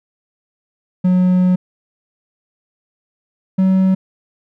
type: tone pair in turn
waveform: triangle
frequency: 182.4 / 188.92 Hz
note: F#3 / F#3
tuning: -24 / +36 cents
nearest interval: minor second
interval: 60 cents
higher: second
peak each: -8 dBFS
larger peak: neither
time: 1.04-1.56 / 3.58-3.95 s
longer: first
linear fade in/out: 10 ms
effects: none